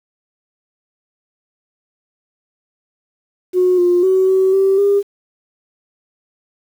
sine tone with pitch steps, 364.6 / 353.8 / 376.9 / 379.1 / 387.2 / 402 Hz, F#4 / F4 / F#4 / F#4 / G4 / G4, -25 / +23 / +32 / +42 / -21 / +44 cents, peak -9 dBFS, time 3.53-5.03 s, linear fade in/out 50 ms, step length 250 ms, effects tanh soft clip ceiling -5 dBFS + 7-bit

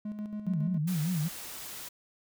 triangle tone with tremolo, 210.4 Hz, G#3, 23 cents sharp, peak -31 dBFS, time 0.05-0.78 s, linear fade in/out 5 ms, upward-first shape square, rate 7.2 Hz, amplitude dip 50%
sine tone with vibrato, 166 Hz, E3, 12 cents sharp, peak -27 dBFS, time 0.46-1.29 s, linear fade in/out 20 ms, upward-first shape sine, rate 5 Hz, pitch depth 190 cents each way
white noise, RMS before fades -42 dBFS, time 0.87-1.89 s, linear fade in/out 10 ms
effects none

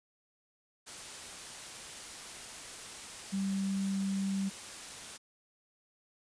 sine tone in noise, 194.8 Hz, G3, 11 cents flat, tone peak -30 dBFS, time 3.32-4.5 s, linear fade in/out 20 ms, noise white, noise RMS -45 dBFS, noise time 0.86-5.18 s, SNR +12 dB, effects resampled to 22050 Hz

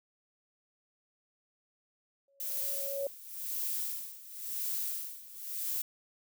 sine tone with exponential growth, 555 Hz, C#5, 2 cents sharp, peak -29 dBFS, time 2.28-3.07 s, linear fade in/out 2 ms, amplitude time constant 170 ms
violet noise with tremolo, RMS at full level -34 dBFS, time 2.4-5.82 s, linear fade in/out 2 ms, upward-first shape sine, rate 0.96 Hz, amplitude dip 85%
effects none

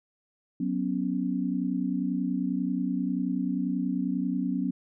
sine chord, F# suspended fourth, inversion none, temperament equal, 185 / 246.9 / 277.2 Hz, F#3 / B3 / C#4, 0 / 0 / 0 cents, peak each -30 dBFS, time 0.6-4.71 s, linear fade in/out 5 ms, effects none

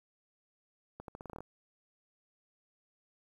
accelerating click train, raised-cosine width 1 ms, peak -30 dBFS, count 10, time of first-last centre 1-1.406 s, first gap 82 ms, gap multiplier 0.84, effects 10-bit

